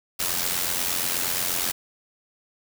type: noise with amplitude modulation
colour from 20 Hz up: white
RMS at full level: -23 dBFS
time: 0.19-1.72 s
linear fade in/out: 10 ms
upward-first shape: sine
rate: 88.3 Hz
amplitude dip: 65%
effects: none